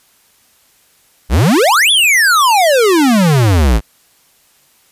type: exponential two-way sweep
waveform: square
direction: up then down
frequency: 49.95 to 3535 to 49.95 Hz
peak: -8 dBFS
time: 1.29-3.81 s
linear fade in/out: 50 ms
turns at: 1.91 s
effects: white hiss -52 dBFS RMS until 4.91 s + resampled to 32000 Hz